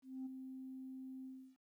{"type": "tone with ADSR envelope", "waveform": "sine", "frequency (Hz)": 261.6, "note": "C4", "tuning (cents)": 0, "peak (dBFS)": -39, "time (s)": [0.02, 1.57], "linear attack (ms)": 240, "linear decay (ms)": 14, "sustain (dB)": -7, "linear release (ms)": 320, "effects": ["tanh soft clip ceiling -39 dBFS", "13-bit"]}